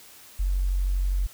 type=tone with tanh clipping; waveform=triangle; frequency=46.25 Hz; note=F#1; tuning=in tune; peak=-21 dBFS; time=0.39-1.27 s; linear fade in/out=10 ms; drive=3 dB; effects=white hiss -49 dBFS RMS until 1.33 s